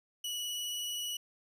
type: tone with vibrato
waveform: sawtooth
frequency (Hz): 2936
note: F#7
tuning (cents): -14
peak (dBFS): -32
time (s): 0.24-1.17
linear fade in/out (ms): 5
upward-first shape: square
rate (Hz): 19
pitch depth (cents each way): 10
effects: none